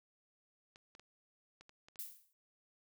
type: clicks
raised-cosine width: 0.2 ms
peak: -40 dBFS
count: 7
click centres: 0.759 / 0.951 / 0.996 / 1.61 / 1.694 / 1.885 / 1.958 s
type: noise with exponential decay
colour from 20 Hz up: violet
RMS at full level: -41 dBFS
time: 1.99-2.33 s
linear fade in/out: 0 ms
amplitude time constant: 72 ms
effects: none